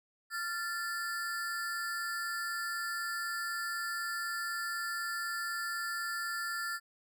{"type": "ring-modulated tone", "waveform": "square", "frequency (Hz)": 1568, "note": "G6", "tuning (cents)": 0, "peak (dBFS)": -32, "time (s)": [0.3, 6.8], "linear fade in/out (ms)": 50, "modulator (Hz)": 188, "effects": []}